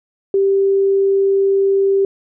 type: tone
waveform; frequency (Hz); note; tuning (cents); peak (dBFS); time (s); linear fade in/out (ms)
sine; 392; G4; 0; -11; 0.34-2.05; 2
effects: none